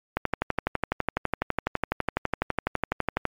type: click train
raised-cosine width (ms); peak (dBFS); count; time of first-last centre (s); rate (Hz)
0.5; -8; 38; 0.17-3.253; 12
effects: MP3 96 kbps